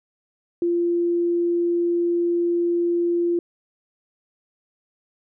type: tone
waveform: sine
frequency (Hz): 345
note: F4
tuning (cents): -21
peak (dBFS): -18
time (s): 0.62-3.39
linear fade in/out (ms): 2
effects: none